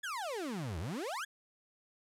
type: exponential two-way sweep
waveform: 35% pulse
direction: down then up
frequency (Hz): 1755 to 74.5 to 1755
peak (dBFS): -35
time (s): 0.03-1.25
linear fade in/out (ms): 10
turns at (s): 0.79
effects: low-pass 12000 Hz 12 dB/octave